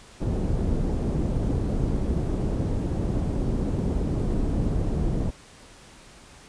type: low-pass noise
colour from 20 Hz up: pink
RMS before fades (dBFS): -25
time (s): 0.2-5.31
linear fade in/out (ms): 20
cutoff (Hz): 360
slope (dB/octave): 12
effects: pink hiss -49 dBFS RMS until 6.48 s + resampled to 22050 Hz